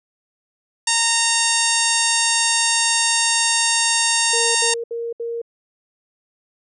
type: harmonic tone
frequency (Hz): 922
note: A#5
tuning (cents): -19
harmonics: 1 / 2 / 3 / 4 / 5 / 6 / 7 / 8 / 9 / 10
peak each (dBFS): -25 / -25 / -25 / -25 / -25 / -25 / -25 / -25 / -25 / -25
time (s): 0.87-4.74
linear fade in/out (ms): 5
type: tone bursts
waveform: sine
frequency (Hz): 466.2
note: A#4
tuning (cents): 0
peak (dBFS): -23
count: 4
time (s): 4.33-5.417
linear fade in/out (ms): 5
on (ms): 220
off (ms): 69
effects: none